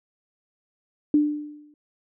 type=tone with exponential decay; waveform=sine; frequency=297.2 Hz; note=D4; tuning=21 cents sharp; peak=-13 dBFS; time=1.14-1.74 s; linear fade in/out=2 ms; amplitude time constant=130 ms; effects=none